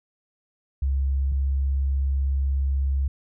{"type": "tone pair in turn", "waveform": "sine", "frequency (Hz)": [67.9, 68.14], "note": ["C#2", "C#2"], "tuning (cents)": [-35, -29], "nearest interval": "unison", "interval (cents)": 6, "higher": "second", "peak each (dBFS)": -20, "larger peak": "neither", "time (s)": [[0.82, 1.32], [1.32, 3.08]], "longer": "second", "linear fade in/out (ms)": 5, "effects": []}